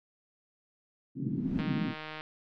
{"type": "band-pass noise", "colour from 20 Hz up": "white", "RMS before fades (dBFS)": -32, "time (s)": [1.15, 1.95], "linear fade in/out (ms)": 50, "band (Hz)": [130, 300], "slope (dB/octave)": 48}
{"type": "noise with exponential growth", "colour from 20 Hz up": "brown", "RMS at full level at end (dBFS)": -36, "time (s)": [1.15, 1.61], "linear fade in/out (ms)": 1, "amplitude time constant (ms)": 100}
{"type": "click train", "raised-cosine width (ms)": 0.3, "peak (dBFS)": -24, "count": 97, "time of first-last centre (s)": [1.59, 2.209], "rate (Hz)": 155}
{"effects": ["low-pass 4000 Hz 12 dB/octave"]}